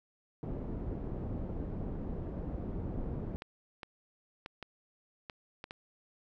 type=low-pass noise; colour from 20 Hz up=pink; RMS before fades=-38 dBFS; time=0.43-3.36 s; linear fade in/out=0 ms; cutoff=410 Hz; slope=12 dB/octave
type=clicks; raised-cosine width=0.3 ms; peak=-26 dBFS; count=7; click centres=3.421 / 3.832 / 4.461 / 4.627 / 5.298 / 5.641 / 5.709 s
effects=none